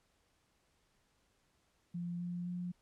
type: tone with pitch steps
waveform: sine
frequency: 173.7 / 175.62 / 177.55 Hz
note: F3 / F3 / F3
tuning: -9 / +10 / +29 cents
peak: -37 dBFS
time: 1.94-2.72 s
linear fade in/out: 10 ms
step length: 260 ms
effects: pink hiss -75 dBFS RMS until 2.81 s + low-pass 10000 Hz 12 dB/octave